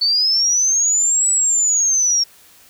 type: linear two-way sweep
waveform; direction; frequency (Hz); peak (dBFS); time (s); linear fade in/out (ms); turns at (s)
sine; up then down; 4435 to 7902 to 5500; -13; 0.01-2.24; 10; 1.3
effects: white hiss -48 dBFS RMS until 2.69 s